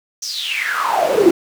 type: noise with high-pass filter sweep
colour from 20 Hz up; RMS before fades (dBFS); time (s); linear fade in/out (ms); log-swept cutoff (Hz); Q
brown; -17; 0.22-1.31; 5; 6000 to 310; 9.3
effects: none